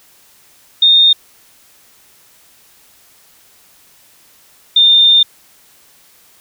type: tone pair in turn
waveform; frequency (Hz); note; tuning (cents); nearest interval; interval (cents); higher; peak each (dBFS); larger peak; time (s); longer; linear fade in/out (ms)
sine; 3664 / 3616; A#7 / A7; -31 / +47; unison; 22; first; -5; neither; 0.82-1.13 / 4.76-5.23; second; 5
effects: white hiss -48 dBFS RMS until 6.4 s